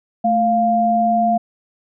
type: tone pair together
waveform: sine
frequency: 220 / 698.5 Hz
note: A3 / F5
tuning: 0 / 0 cents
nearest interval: octave + minor sixth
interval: 2000 cents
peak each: -19 / -14 dBFS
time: 0.24-1.38 s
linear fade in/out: 10 ms
effects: none